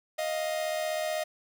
45% pulse tone pair together, 624.1 / 700 Hz, D#5 / F5, +5 / +4 cents, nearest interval major second, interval 199 cents, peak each -30 / -35 dBFS, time 0.18-1.24 s, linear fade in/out 10 ms, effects none

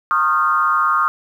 sine tone with frequency modulation, 1234 Hz, D#6, 15 cents flat, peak -13 dBFS, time 0.11-1.08 s, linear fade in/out 0 ms, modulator 155 Hz, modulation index 1.1, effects 8-bit

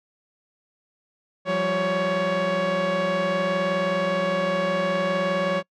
sawtooth tone cluster, 175.3 / 194.7 / 559 Hz, F3 / G3 / C#5, +7 / -12 / +14 cents, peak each -25 / -27 / -18 dBFS, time 1.45-5.63 s, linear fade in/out 50 ms, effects noise-tail reverb RT60 0.1 s tail -24 dB re dry + low-pass 3000 Hz 12 dB/octave

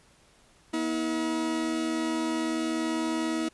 40% pulse tone pair together, 240 / 320.4 Hz, B3 / E4, -49 / -49 cents, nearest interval perfect fourth, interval 500 cents, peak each -32 / -27 dBFS, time 0.73-3.49 s, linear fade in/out 10 ms, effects pink hiss -60 dBFS RMS until 3.53 s + resampled to 24000 Hz

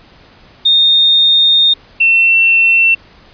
sine tone pair in turn, 3670 / 2699 Hz, A#7 / E7, -28 / +40 cents, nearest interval perfect fourth, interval 532 cents, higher first, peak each -6 dBFS, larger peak neither, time 0.65-1.74 / 2-2.95 s, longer first, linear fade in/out 10 ms, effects pink hiss -43 dBFS RMS until 3.33 s + resampled to 11025 Hz

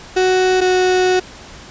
35% pulse tone pair in turn, 371.2 / 368.2 Hz, F#4 / F#4, +6 / -8 cents, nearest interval unison, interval 14 cents, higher first, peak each -10 dBFS, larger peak neither, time 0.16-0.61 / 0.61-1.2 s, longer second, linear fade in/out 10 ms, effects pink hiss -37 dBFS RMS until 1.7 s + resampled to 16000 Hz

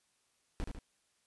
brown noise with echo, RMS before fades -35 dBFS, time 0.6-0.64 s, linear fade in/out 0 ms, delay 74 ms, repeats 2, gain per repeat -5 dB, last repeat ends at 0.788 s, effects white hiss -75 dBFS RMS until 1.26 s + resampled to 24000 Hz

